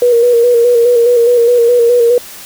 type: tone with vibrato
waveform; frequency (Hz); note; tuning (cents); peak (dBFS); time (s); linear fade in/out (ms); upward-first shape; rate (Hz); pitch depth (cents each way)
sine; 477.5; A#4; +42; -5; 0.02-2.18; 2; square; 4.8; 36
effects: white hiss -31 dBFS RMS until 2.45 s